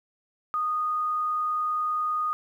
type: tone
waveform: sine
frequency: 1235 Hz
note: D#6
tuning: 13 cents flat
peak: -24 dBFS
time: 0.54-2.33 s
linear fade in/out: 0 ms
effects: 10-bit